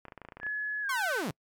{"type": "clicks", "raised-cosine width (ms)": 0.5, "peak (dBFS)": -29, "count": 12, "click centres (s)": [0.053, 0.083, 0.122, 0.177, 0.217, 0.25, 0.287, 0.322, 0.37, 0.4, 0.432, 0.466]}
{"type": "tone with pitch glide", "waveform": "sine", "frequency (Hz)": [1700, 1523.3], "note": ["G#6", "F#6"], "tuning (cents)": [40, 50], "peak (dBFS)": -30, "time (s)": [0.41, 1.23], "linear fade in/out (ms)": 50, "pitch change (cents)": -190, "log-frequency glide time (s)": [0.82, 0.92]}
{"type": "linear sweep", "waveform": "sawtooth", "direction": "down", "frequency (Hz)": [1128, 119], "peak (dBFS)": -27, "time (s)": [0.89, 1.31], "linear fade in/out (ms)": 5}
{"effects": ["noise-tail reverb RT60 0.1 s tail -26 dB re dry", "MP3 96 kbps"]}